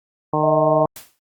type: harmonic tone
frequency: 152.8 Hz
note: D#3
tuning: 31 cents flat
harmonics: 1 / 2 / 3 / 4 / 5 / 6 / 7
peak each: -24 / -24 / -24 / -24 / -24 / -24 / -24 dBFS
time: 0.33-0.86 s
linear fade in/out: 5 ms
type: tone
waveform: sine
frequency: 632 Hz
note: D#5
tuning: 27 cents sharp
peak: -16 dBFS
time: 0.43-0.86 s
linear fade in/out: 10 ms
type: noise with exponential decay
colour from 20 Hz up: white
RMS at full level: -33 dBFS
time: 0.96-1.19 s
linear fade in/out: 2 ms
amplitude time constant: 49 ms
effects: Opus 48 kbps